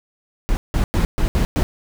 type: noise bursts at uneven times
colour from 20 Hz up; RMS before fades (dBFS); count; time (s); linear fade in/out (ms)
brown; -17; 6; 0.49-0.57 / 0.74-0.84 / 0.94-1.05 / 1.18-1.28 / 1.35-1.45 / 1.56-1.63; 0
effects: none